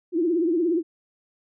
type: tone with vibrato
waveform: sine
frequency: 337.4 Hz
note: E4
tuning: 40 cents sharp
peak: -19 dBFS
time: 0.12-0.83 s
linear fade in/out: 50 ms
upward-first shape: triangle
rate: 17 Hz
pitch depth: 150 cents each way
effects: none